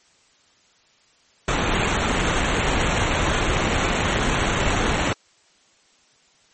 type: noise with sample-and-hold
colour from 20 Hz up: pink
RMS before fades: -21 dBFS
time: 1.48-5.13 s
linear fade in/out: 2 ms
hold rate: 4900 Hz
effects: white hiss -58 dBFS RMS until 6.53 s + MP3 32 kbps